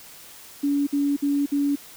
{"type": "tone bursts", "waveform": "sine", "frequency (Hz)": 284.5, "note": "C#4", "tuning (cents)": 45, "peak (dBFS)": -19, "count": 4, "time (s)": [0.63, 1.758], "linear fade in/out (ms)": 10, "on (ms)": 240, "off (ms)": 56, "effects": ["white hiss -45 dBFS RMS until 1.96 s"]}